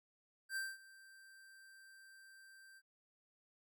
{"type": "tone with ADSR envelope", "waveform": "square", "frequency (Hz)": 1568, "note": "G6", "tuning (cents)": 0, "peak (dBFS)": -38, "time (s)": [0.49, 2.82], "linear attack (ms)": 74, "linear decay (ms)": 210, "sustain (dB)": -21, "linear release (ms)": 48, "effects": []}